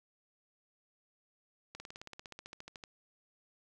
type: slowing click train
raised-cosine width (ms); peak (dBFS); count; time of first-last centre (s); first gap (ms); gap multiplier
0.2; -29; 18; 1.75-2.838; 50; 1.03
effects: none